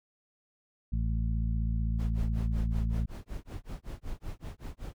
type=harmonic tone; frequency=55.8 Hz; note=A1; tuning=25 cents sharp; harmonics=1 / 2 / 3 / 4; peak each=-28 / -34 / -38 / -40 dBFS; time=0.92-3.06 s; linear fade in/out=10 ms
type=noise with tremolo; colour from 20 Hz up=brown; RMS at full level=-37 dBFS; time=1.98-4.94 s; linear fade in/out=20 ms; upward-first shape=sine; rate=5.3 Hz; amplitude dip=100%
effects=none